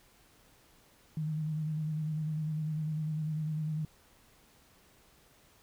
sine tone with vibrato, 154.7 Hz, D#3, 10 cents flat, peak -31 dBFS, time 1.17-3.85 s, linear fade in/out 2 ms, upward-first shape square, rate 10 Hz, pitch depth 29 cents each way, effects pink hiss -63 dBFS RMS until 5.62 s

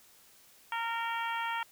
harmonic tone, 461 Hz, A#4, 19 cents flat, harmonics 2 / 3 / 4 / 5 / 6 / 7, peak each -34 / -38 / -40 / -42 / -44 / -45 dBFS, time 0.72-1.63 s, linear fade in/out 2 ms, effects white hiss -60 dBFS RMS until 1.71 s

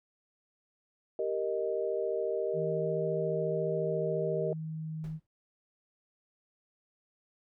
sine chord, Eb major, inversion first, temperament equal, 392 / 466.2 / 622.3 Hz, G4 / Bb4 / Eb5, 0 / 0 / 0 cents, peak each -34 / -33 / -34 dBFS, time 1.19-4.53 s, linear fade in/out 2 ms
sine tone with pitch glide, 160.2 to 157.54 Hz, E3 to D#3, -49 to +22 cents, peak -35 dBFS, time 2.53-5.2 s, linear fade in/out 50 ms, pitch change -29 cents, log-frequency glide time 3.93-5.01 s
brown noise with exponential decay, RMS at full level -43 dBFS, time 5.04-5.27 s, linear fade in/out 1 ms, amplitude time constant 49 ms
effects none

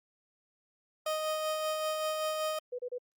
30% pulse tone with tremolo, 622.3 Hz, D#5, in tune, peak -27 dBFS, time 1.06-2.59 s, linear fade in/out 5 ms, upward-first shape sine, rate 5.2 Hz, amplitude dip 30%
sine tone bursts, 493.9 Hz, B4, in tune, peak -34 dBFS, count 3, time 2.72-2.984 s, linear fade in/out 10 ms, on 68 ms, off 30 ms
effects Opus 48 kbps

